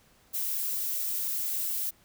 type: noise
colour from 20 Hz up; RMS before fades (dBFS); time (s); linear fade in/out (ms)
violet; -31; 0.33-1.91; 20
effects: pink hiss -62 dBFS RMS until 2.04 s